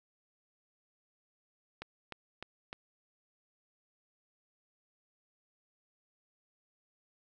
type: click train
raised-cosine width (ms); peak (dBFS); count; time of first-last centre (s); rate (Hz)
0.3; -25; 4; 1.82-2.729; 3.3
effects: none